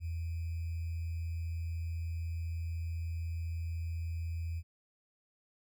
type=tone with sample-and-hold; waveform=sine; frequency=83 Hz; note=E2; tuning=12 cents sharp; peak=-34 dBFS; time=0-4.63 s; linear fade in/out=50 ms; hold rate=2450 Hz; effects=none